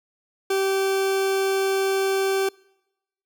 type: tone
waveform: 40% pulse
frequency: 387.5 Hz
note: G4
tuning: 20 cents flat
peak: -19 dBFS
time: 0.5-2.49 s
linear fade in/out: 5 ms
effects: noise-tail reverb RT60 0.9 s tail -25 dB re dry